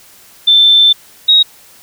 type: tone pair in turn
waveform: sine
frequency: 3546 / 3783 Hz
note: A7 / A#7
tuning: +13 / +25 cents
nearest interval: minor second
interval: 112 cents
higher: second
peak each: -4 dBFS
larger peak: neither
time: 0.47-0.93 / 1.28-1.43 s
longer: first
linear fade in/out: 10 ms
effects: white hiss -42 dBFS RMS until 1.82 s